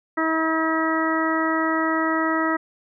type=harmonic tone; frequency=321 Hz; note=E4; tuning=46 cents flat; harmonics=1 / 2 / 3 / 4 / 5 / 6; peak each=-23 / -28 / -29 / -25 / -32 / -27 dBFS; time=0.17-2.57 s; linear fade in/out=10 ms; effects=none